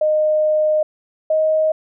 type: tone pair in turn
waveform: sine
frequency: 615 / 626.8 Hz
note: D#5 / D#5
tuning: -20 / +13 cents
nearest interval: unison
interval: 33 cents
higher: second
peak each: -13 dBFS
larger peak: neither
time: 0.01-0.83 / 1.3-1.72 s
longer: first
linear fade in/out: 5 ms
effects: none